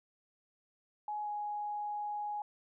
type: tone with pitch glide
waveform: sine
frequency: 840 to 832.3 Hz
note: G#5 to G#5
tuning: +19 to +4 cents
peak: -35 dBFS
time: 1.08-2.42 s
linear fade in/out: 2 ms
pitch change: -15 cents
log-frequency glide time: 1.23-1.28 s
effects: none